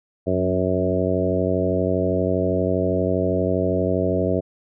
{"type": "harmonic tone with a mistuned harmonic", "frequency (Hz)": 92.5, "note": "F#2", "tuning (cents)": 0, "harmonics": [1, 2, 3, 4, 5, 6, 7], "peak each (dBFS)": [-26, -26, -26, -26, -26, -26, -26], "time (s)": [0.26, 4.41], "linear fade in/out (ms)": 20, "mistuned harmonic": 2, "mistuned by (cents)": -23, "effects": []}